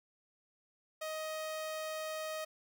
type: tone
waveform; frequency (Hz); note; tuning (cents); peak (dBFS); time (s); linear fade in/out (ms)
sawtooth; 627; D#5; +13; -34; 1.01-2.45; 10
effects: none